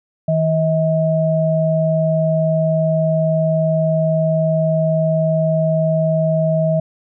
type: tone pair together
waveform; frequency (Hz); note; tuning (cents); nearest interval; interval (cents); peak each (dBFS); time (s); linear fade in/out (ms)
sine; 160 / 638.8; D#3 / D#5; +49 / +45; 2 octaves; 2396; -16; 0.28-6.8; 5
effects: none